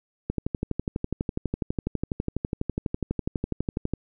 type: click train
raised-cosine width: 3 ms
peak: -13 dBFS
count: 45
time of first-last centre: 0.3-3.936 s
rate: 12.1 Hz
effects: none